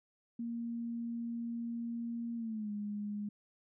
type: tone with pitch glide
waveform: sine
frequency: 233.7 to 207 Hz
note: A#3 to G#3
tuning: +5 to -5 cents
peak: -36 dBFS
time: 0.39-3.29 s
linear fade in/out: 5 ms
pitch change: -210 cents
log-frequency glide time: 2.36-2.71 s
effects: none